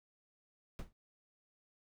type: noise with exponential decay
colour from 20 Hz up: brown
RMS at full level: -37 dBFS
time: 0.79-0.93 s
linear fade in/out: 0 ms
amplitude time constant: 30 ms
effects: none